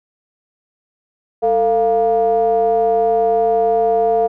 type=ring-modulated tone; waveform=triangle; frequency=123.47 Hz; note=B2; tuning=in tune; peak=-7 dBFS; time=1.42-4.28 s; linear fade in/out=20 ms; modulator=572 Hz; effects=none